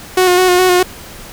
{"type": "tone with vibrato", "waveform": "sawtooth", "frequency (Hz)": 364, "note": "F#4", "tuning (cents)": -28, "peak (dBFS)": -4, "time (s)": [0.17, 0.83], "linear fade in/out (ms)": 5, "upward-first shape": "square", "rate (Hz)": 4.8, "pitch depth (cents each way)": 25, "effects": ["pink hiss -33 dBFS RMS until 1.32 s"]}